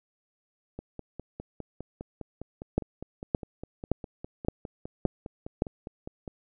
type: two click trains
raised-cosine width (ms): 2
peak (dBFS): -10 / -24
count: 6 / 28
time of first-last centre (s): 2.78-5.621 / 0.79-6.278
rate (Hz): 1.76 / 4.92
effects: none